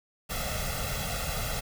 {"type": "noise with comb filter", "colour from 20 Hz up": "pink", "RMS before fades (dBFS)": -32, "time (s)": [0.29, 1.61], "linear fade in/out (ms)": 20, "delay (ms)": 1.5, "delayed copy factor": 1, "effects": []}